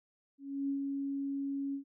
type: tone with ADSR envelope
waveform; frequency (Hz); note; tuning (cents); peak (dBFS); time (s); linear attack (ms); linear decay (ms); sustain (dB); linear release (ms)
sine; 277.2; C#4; 0; -30; 0.38-1.84; 310; 99; -3; 100
effects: none